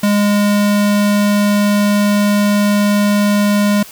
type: tone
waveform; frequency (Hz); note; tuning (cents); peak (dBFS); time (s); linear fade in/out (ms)
square; 205.4; G#3; -19; -11; 0.03-3.83; 5
effects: white hiss -36 dBFS RMS until 3.91 s